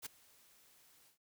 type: noise with ADSR envelope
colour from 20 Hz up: white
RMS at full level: -42 dBFS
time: 0.02-1.18 s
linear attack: 39 ms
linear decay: 10 ms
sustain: -24 dB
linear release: 110 ms
effects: none